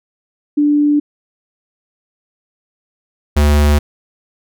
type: tone pair in turn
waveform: sine / square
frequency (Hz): 293.7 / 73.64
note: D4 / D2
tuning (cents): 0 / +5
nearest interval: 2 octaves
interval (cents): 2395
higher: first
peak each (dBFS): -9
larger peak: neither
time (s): 0.57-1 / 3.36-3.79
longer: neither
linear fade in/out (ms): 10
effects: none